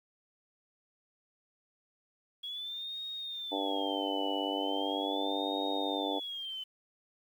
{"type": "tone with vibrato", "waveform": "sine", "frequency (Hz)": 3322, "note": "G#7", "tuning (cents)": 0, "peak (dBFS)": -37, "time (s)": [2.43, 6.64], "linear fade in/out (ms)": 10, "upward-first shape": "sine", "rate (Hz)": 0.39, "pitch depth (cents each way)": 200}
{"type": "harmonic tone", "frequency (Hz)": 98, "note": "G2", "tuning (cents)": 0, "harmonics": [3, 4, 5, 6, 7, 8, 9], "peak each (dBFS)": [-36, -41, -39, -41, -40, -40, -40], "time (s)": [3.51, 6.2], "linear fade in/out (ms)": 20}
{"effects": ["10-bit"]}